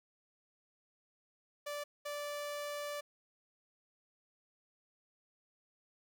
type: tone bursts at uneven times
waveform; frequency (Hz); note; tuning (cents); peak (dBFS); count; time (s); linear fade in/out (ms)
sawtooth; 584; D5; -10; -35; 2; 1.66-1.84 / 2.05-3.01; 10
effects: none